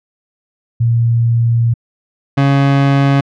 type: tone pair in turn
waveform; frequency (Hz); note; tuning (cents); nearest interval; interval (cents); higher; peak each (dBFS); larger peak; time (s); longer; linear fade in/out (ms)
sine / 30% pulse; 116.8 / 138.9; A#2 / C#3; +4 / +4; minor third; 300; second; -9 / -6; second; 0.8-1.74 / 2.37-3.21; first; 10
effects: low-pass 3000 Hz 12 dB/octave